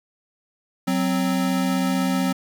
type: tone pair together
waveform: square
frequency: 185.86 / 261.6 Hz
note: F#3 / C4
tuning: +8 / 0 cents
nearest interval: tritone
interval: 592 cents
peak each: -23 dBFS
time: 0.87-2.33 s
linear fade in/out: 10 ms
effects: 8-bit